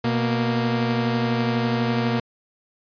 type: tone pair together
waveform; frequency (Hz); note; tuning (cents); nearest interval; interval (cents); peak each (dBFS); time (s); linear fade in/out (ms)
sawtooth; 122.59 / 233.1; B2 / A#3; -12 / 0; major seventh; 1112; -20 / -18; 0.04-2.2; 5
effects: resampled to 11025 Hz